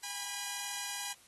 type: tone pair together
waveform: 5% pulse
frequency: 813.2 / 984 Hz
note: G#5 / B5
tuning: -37 / -7 cents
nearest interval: minor third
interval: 330 cents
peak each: -29 / -30 dBFS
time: 0.03-1.13 s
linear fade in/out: 5 ms
effects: white hiss -61 dBFS RMS until 1.27 s + AAC 32 kbps